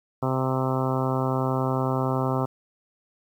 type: harmonic tone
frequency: 130.81 Hz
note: C3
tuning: in tune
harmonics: 1 / 2 / 3 / 4 / 5 / 6 / 7 / 8 / 9 / 10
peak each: -26 / -29 / -31 / -32 / -33 / -34 / -34 / -35 / -36 / -36 dBFS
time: 0.22-2.46 s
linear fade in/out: 10 ms
effects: 9-bit